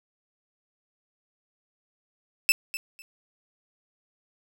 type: tone with echo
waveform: sawtooth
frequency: 2637 Hz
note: E7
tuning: in tune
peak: -13 dBFS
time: 2.49-2.52 s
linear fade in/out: 0 ms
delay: 250 ms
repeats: 2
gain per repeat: -14 dB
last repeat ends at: 3.02 s
effects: none